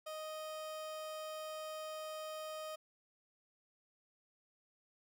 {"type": "tone", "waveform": "30% pulse", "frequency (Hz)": 623, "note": "D#5", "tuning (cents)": 2, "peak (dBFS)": -40, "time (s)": [0.06, 2.76], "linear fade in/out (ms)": 10, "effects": []}